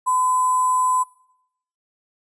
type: tone with sample-and-hold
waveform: sine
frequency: 1014 Hz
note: B5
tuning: 45 cents sharp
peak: -16 dBFS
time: 0.06-1.04 s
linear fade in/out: 20 ms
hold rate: 8820 Hz
effects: noise-tail reverb RT60 0.8 s tail -22 dB re dry + resampled to 22050 Hz